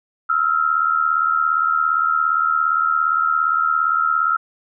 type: tone pair together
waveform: sine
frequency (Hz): 1301.6 / 1379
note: E6 / F6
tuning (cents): -22 / -22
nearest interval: minor second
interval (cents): 100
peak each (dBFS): -18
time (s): 0.29-4.37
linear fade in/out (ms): 10
effects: none